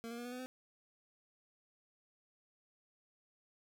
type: tone with pitch steps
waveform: 25% pulse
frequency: 230.2 / 235.2 / 240.3 / 245.4 / 250.7 / 256.2 Hz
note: A#3 / A#3 / B3 / B3 / B3 / C4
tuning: -22 / +16 / -47 / -11 / +26 / -36 cents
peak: -39 dBFS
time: 0.04-0.46 s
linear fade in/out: 0 ms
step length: 70 ms
effects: none